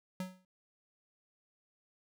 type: tone with exponential decay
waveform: square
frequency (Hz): 185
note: F#3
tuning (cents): 0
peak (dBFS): -34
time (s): 0.2-0.45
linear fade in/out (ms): 2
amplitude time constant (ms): 53
effects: none